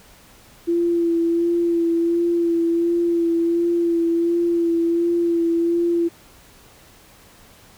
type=tone with vibrato; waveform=sine; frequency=338.9 Hz; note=E4; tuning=48 cents sharp; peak=-16 dBFS; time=0.67-6.09 s; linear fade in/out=20 ms; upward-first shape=sine; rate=1.4 Hz; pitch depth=21 cents each way; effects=pink hiss -49 dBFS RMS until 7.77 s